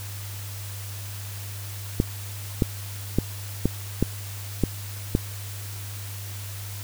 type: clicks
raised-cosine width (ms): 3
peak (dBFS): -6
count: 7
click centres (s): 2.001 / 2.622 / 3.186 / 3.656 / 4.026 / 4.637 / 5.151
effects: added 100 Hz sine -34 dBFS peak until 6.83 s + white hiss -40 dBFS RMS until 6.83 s